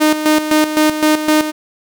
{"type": "tone with tremolo", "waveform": "sawtooth", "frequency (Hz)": 307, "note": "D#4", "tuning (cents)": -23, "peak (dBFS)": -5, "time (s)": [0, 1.52], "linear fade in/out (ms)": 20, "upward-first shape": "square", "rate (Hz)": 3.9, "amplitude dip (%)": 65, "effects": []}